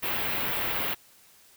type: band-stop noise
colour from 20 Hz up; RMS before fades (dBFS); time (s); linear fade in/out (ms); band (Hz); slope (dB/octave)
white; -29; 0.02-0.95; 20; 3200 to 16000; 24
effects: white hiss -57 dBFS RMS until 1.56 s